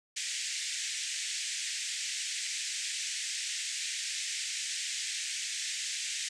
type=band-pass noise; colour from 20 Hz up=white; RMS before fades=-36 dBFS; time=0.16-6.29 s; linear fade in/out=10 ms; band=1800 to 8300 Hz; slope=48 dB/octave; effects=none